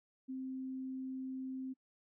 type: tone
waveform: sine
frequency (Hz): 261.6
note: C4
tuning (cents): 0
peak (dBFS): -39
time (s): 0.28-1.74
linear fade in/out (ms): 20
effects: noise-tail reverb RT60 0.1 s tail -24 dB re dry